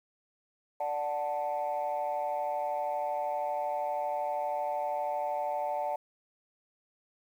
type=chord; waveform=sine; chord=D major; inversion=none; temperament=equal; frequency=587.3 / 740 / 880 Hz; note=D5 / F#5 / A5; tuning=0 / 0 / 0 cents; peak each=-33 dBFS; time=0.8-5.96 s; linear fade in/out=5 ms; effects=tanh soft clip ceiling -24 dBFS + 10-bit